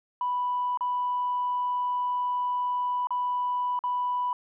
sine tone with dropouts, 987.8 Hz, B5, in tune, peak -24 dBFS, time 0.21-4.33 s, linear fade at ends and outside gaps 2 ms, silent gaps 0.774-0.808 / 3.071-3.106 / 3.791-3.838 s, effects tanh soft clip ceiling -20 dBFS

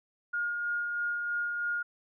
sine tone with tremolo, 1425 Hz, F6, 34 cents sharp, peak -28 dBFS, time 0.33-1.83 s, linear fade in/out 10 ms, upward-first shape sine, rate 3.1 Hz, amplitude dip 30%, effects none

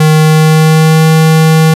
square tone with pitch glide, 155.56 to 159.01 Hz, D#3 to D#3, 0 to +38 cents, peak -4 dBFS, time 0-1.74 s, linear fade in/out 5 ms, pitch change +38 cents, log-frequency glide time 0.1-1.06 s, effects resampled to 32000 Hz

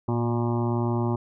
harmonic tone with a mistuned harmonic, 118.7 Hz, A#2, 32 cents sharp, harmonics 1 / 2 / 3 / 5 / 6 / 7 / 8 / 9 / 10, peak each -25 / -28 / -29 / -38 / -41 / -36 / -37 / -39 / -45 dBFS, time 0.08-1.16 s, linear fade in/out 5 ms, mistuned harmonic 1, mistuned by -41 cents, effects none

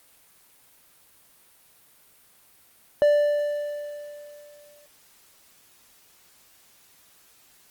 triangle tone with exponential decay, 587.3 Hz, D5, in tune, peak -12 dBFS, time 3.02-4.86 s, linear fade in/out 0 ms, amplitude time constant 400 ms, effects white hiss -57 dBFS RMS until 7.7 s + Opus 32 kbps

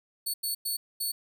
10% pulse tone bursts at uneven times, 4435 Hz, C#8, in tune, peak -22 dBFS, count 4, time 0.26-0.34 / 0.43-0.55 / 0.65-0.77 / 1-1.12 s, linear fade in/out 10 ms, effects none

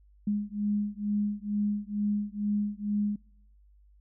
sine beating tone pair, 205.8 / 208 Hz, G#3 / G#3, -16 / +3 cents, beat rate 2.2 Hz, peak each -30 dBFS, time 0.27-3.16 s, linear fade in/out 5 ms, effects noise-tail reverb RT60 0.8 s tail -26 dB re dry + added 50 Hz sine -56 dBFS peak until 4 s

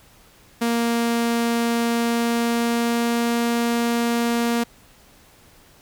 sawtooth tone with pitch glide, 233.7 to 235.1 Hz, A#3 to A#3, +5 to +15 cents, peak -15 dBFS, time 0.61-4.64 s, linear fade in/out 10 ms, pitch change +10 cents, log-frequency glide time 1.91-3.4 s, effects pink hiss -52 dBFS RMS until 5.81 s

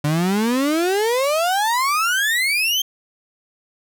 35% pulse exponential sweep, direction up, 143.7 to 3208 Hz, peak -15 dBFS, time 0.04-2.82 s, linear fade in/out 5 ms, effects none

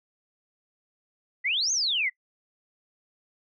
sine exponential two-way sweep, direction up then down, 1909 to 6660 to 1909 Hz, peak -23 dBFS, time 1.44-2.1 s, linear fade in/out 20 ms, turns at 1.72 s, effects noise-tail reverb RT60 0.1 s tail -24 dB re dry

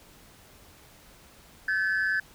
sine tone pair together, 1534 / 1723.5 Hz, G6 / A6, -38 / -36 cents, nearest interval major second, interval 202 cents, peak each -25 dBFS, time 1.68-2.2 s, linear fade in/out 5 ms, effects tanh soft clip ceiling -20 dBFS + pink hiss -54 dBFS RMS until 2.34 s

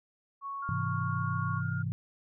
sine tone, 1108.7 Hz, C#6, in tune, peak -35 dBFS, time 0.41-1.62 s, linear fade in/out 50 ms
sine tone with pitch glide, 1400 to 1413 Hz, F6 to F6, +4 to +20 cents, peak -38 dBFS, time 0.62-1.83 s, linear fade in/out 10 ms, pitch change +16 cents, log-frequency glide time 0.91-1.32 s
sine chord, Ab augmented, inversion none, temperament equal, 103.83 / 130.81 / 164.81 Hz, Ab2 / C3 / E3, 0 / 0 / 0 cents, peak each -34 / -34 / -35 dBFS, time 0.69-1.92 s, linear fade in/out 0 ms
effects none

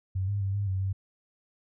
sine tone with pitch steps, 94.6 / 101.1 / 97.4 / 101.2 / 94.8 / 96.3 Hz, F#2 / G#2 / G2 / G#2 / F#2 / G2, +39 / -46 / -11 / -44 / +43 / -30 cents, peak -26 dBFS, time 0.15-0.93 s, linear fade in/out 10 ms, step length 130 ms, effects none

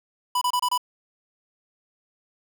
square tone bursts, 990 Hz, B5, 4 cents sharp, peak -21 dBFS, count 5, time 0.35-0.778 s, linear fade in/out 5 ms, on 64 ms, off 27 ms, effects 8-bit

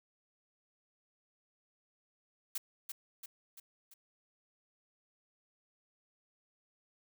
blue noise with echo, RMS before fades -37 dBFS, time 2.55-2.58 s, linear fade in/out 5 ms, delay 340 ms, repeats 4, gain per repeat -5 dB, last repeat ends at 3.94 s, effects none

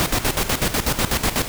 pink noise with tremolo, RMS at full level -19 dBFS, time 0-1.48 s, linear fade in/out 0 ms, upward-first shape square, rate 8.1 Hz, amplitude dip 70%, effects none

